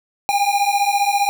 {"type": "beating tone pair", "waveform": "square", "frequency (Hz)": [800, 815], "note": ["G5", "G#5"], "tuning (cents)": [35, -33], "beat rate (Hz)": 15, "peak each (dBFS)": -19, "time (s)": [0.29, 1.29], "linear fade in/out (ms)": 0, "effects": []}